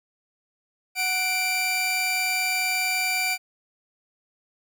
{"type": "tone pair together", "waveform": "sawtooth", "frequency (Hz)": [739.9, 2349], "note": ["F#5", "D7"], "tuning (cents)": [0, 0], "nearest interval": "octave + minor sixth", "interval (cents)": 2000, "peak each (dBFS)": [-26, -20], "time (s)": [0.95, 3.38], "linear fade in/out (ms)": 50, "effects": []}